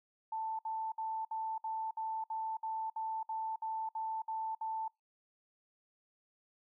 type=tone bursts; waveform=sine; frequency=885 Hz; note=A5; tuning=10 cents sharp; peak=-35 dBFS; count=14; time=0.32-4.88 s; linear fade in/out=5 ms; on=270 ms; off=60 ms; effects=noise-tail reverb RT60 0.2 s tail -25 dB re dry

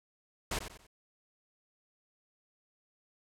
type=noise with echo; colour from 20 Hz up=pink; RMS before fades=-34 dBFS; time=0.51-0.59 s; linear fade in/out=5 ms; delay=93 ms; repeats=3; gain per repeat=-9 dB; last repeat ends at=0.869 s; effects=low-pass 11000 Hz 12 dB/octave

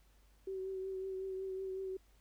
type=tone with vibrato; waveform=sine; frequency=380.6 Hz; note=F#4; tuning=49 cents sharp; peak=-38 dBFS; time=0.47-1.97 s; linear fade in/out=5 ms; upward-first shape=triangle; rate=5.4 Hz; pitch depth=27 cents each way; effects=added 50 Hz sine -64 dBFS peak until 2.2 s + pink hiss -72 dBFS RMS until 2.2 s

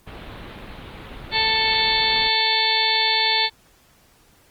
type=low-pass noise; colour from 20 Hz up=pink; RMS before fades=-37 dBFS; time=0.06-2.29 s; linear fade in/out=20 ms; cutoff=4000 Hz; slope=48 dB/octave
type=harmonic tone; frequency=441.8 Hz; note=A4; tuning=7 cents sharp; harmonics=1 / 2 / 4 / 5 / 6 / 7 / 8 / 9 / 10; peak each=-33 / -24 / -27 / -25 / -31 / -31 / -22 / -29 / -23 dBFS; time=1.31-3.5 s; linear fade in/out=50 ms
effects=pink hiss -56 dBFS RMS until 4.5 s + Opus 24 kbps

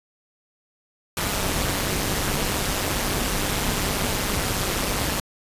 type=noise with amplitude modulation; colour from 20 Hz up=pink; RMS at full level=-21 dBFS; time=1.17-5.2 s; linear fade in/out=2 ms; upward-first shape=sine; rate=202 Hz; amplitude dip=75%; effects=resampled to 32000 Hz

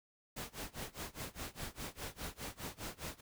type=noise with tremolo; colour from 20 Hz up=pink; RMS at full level=-42 dBFS; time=0.36-3.21 s; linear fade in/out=10 ms; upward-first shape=sine; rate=4.9 Hz; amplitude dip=95%; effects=none

